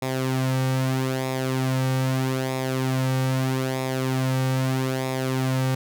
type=tone with flanger; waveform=sawtooth; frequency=130.81 Hz; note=C3; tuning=in tune; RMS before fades=-24 dBFS; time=0.02-5.75 s; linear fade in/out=5 ms; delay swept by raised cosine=0.66 to 2.96 ms; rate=0.79 Hz; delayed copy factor=-0.6; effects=none